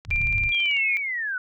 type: low-pass noise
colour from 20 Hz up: pink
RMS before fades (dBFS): -29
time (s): 0.05-0.53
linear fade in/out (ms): 50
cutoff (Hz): 120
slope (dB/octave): 24
type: click train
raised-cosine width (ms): 0.2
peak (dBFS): -25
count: 14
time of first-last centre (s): 0.05-0.768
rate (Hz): 18.1
type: tone with pitch glide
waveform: sine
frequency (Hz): 2377 to 2180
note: D7 to C#7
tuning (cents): +20 to -29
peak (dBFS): -21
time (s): 0.11-0.97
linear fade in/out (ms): 0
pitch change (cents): -149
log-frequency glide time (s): 0.64-0.8
type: linear sweep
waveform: sine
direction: down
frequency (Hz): 3322 to 1451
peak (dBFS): -25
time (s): 0.52-1.38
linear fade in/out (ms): 2
effects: none